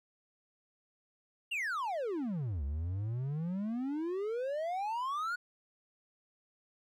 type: exponential two-way sweep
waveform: triangle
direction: down then up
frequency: 2910 to 67.3 to 1476 Hz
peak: -31 dBFS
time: 1.51-5.36 s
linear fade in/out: 10 ms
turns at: 2.64 s
effects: none